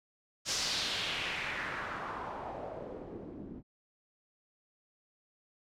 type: noise with low-pass filter sweep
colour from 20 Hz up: white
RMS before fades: -38 dBFS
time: 0.45-3.63 s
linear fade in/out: 50 ms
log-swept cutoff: 6100 to 250 Hz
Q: 2.3
effects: none